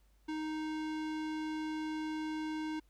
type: tone with low-pass filter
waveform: square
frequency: 311.1 Hz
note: D#4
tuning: in tune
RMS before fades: -38 dBFS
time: 0.28-2.8 s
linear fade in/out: 10 ms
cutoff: 4700 Hz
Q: 0.62
effects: added 50 Hz sine -64 dBFS peak until 2.89 s + pink hiss -75 dBFS RMS until 2.89 s